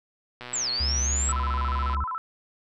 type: click train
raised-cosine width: 0.3 ms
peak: -22 dBFS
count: 190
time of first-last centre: 0.41-1.947 s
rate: 123 Hz
type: linear two-way sweep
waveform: sine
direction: down then up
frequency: 7902 to 4186 to 7902 Hz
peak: -25 dBFS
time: 0.53-1.32 s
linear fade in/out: 5 ms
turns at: 0.7 s
type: tone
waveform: triangle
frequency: 69.3 Hz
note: C#2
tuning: in tune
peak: -23 dBFS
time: 0.8-2.04 s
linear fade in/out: 5 ms
type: tone with vibrato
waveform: sine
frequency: 1156 Hz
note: D6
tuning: 28 cents flat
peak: -28 dBFS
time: 1.29-2.18 s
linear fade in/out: 0 ms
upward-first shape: square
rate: 14 Hz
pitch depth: 230 cents each way
effects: none